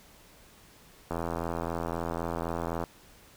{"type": "click train", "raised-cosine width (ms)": 1, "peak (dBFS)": -18, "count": 146, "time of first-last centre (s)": [1.11, 2.838], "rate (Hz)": 83.9, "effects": ["pink hiss -56 dBFS RMS until 3.36 s"]}